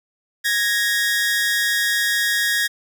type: tone pair together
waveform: sawtooth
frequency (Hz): 1661.2 / 1864.6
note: G#6 / A#6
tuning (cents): 0 / 0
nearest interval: major second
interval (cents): 200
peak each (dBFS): -17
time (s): 0.44-2.68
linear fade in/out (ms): 20
effects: none